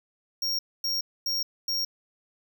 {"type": "tone bursts", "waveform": "square", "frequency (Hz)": 5570, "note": "F8", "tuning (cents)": -5, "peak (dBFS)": -26, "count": 4, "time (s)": [0.42, 1.85], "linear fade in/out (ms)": 5, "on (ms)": 170, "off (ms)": 250, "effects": []}